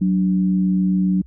sine tone pair together, 186.25 / 293.7 Hz, F#3 / D4, +12 / 0 cents, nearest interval minor sixth, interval 788 cents, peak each -15 / -25 dBFS, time 0.01-1.22 s, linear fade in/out 10 ms, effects added 65 Hz sine -41 dBFS peak until 1.26 s

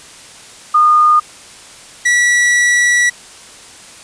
sine / 45% pulse tone pair in turn, 1222 / 1943.6 Hz, D#6 / B6, -32 / -28 cents, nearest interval minor sixth, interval 804 cents, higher second, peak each -6 / -9 dBFS, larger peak first, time 0.74-1.2 / 2.05-3.1 s, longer second, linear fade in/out 10 ms, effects white hiss -37 dBFS RMS until 4.03 s + resampled to 22050 Hz

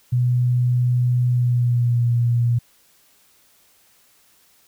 sine tone with pitch glide, 123.5 to 119.22 Hz, B2 to A#2, 0 to +39 cents, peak -15 dBFS, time 0.12-2.59 s, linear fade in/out 10 ms, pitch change -61 cents, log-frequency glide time 1.29-2.06 s, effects white hiss -57 dBFS RMS until 4.67 s

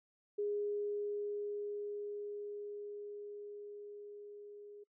sine tone with level ramp, 412.2 Hz, G#4, 13 cents flat, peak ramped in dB -33 to -50 dBFS, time 0.38-4.84 s, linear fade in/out 10 ms, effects noise-tail reverb RT60 0.1 s tail -26 dB re dry

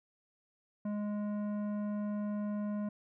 sine tone with tanh clipping, 207.7 Hz, G#3, in tune, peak -35 dBFS, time 0.85-2.89 s, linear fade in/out 5 ms, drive 12 dB, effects none

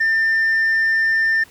sine tone, 1795 Hz, A6, 34 cents sharp, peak -12 dBFS, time 0-1.44 s, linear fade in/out 10 ms, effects tanh soft clip ceiling -13 dBFS + pink hiss -48 dBFS RMS until 1.5 s

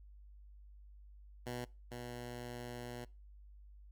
10% pulse tone pair in turn, 122.7 / 121.5 Hz, B2 / B2, -11 / -28 cents, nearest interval unison, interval 17 cents, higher first, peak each -32 / -36 dBFS, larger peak first, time 1.46-1.65 / 1.91-3.05 s, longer second, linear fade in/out 10 ms, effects noise-tail reverb RT60 0.3 s tail -23 dB re dry + added 50 Hz sine -54 dBFS peak until 3.91 s

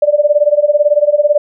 sine tone with tremolo, 590 Hz, D5, 8 cents sharp, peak -4 dBFS, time 0.02-1.38 s, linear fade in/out 5 ms, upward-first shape sine, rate 18 Hz, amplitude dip 90%, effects none

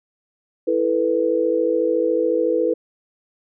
sine chord, E suspended fourth, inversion none, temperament equal, 329.6 / 440 / 493.9 Hz, E4 / A4 / B4, 0 / 0 / 0 cents, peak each -22 / -22 / -19 dBFS, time 0.67-2.74 s, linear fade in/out 10 ms, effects none

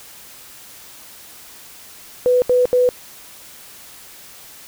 sine tone bursts, 497.3 Hz, B4, 12 cents sharp, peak -11 dBFS, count 3, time 2.26-2.89 s, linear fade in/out 0 ms, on 160 ms, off 75 ms, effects white hiss -41 dBFS RMS until 4.67 s

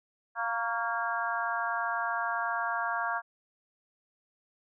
harmonic tone with a mistuned harmonic, 232.3 Hz, A#3, 6 cents flat, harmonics 3 / 4 / 5 / 6 / 7, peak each -35 / -35 / -35 / -35 / -35 dBFS, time 0.35-3.22 s, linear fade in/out 50 ms, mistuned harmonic 5, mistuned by -46 cents, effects none

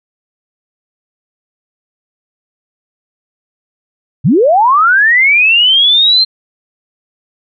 sine linear sweep, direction up, 104.3 to 4186 Hz, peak -5 dBFS, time 4.24-6.25 s, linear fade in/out 20 ms, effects none

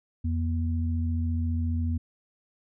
sine tone pair together, 84.8 / 239.9 Hz, E2 / A#3, +50 / +50 cents, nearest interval octave + tritone, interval 1800 cents, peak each -25 / -32 dBFS, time 0.24-1.98 s, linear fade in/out 10 ms, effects none

